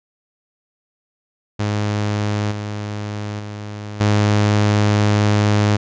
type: tone with level steps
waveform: sawtooth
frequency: 104.3 Hz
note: G#2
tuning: 8 cents sharp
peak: -14 / -20 / -24 / -9 dBFS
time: 1.59-5.77 s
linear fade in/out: 10 ms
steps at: 2.51 / 3.39 / 4 s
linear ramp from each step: 10 ms
effects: resampled to 16000 Hz